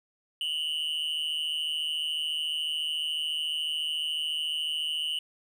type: tone with amplitude modulation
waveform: triangle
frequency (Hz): 2952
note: F#7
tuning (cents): -5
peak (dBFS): -23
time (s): 0.41-5.19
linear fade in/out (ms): 2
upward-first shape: sine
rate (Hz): 154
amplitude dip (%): 85
effects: none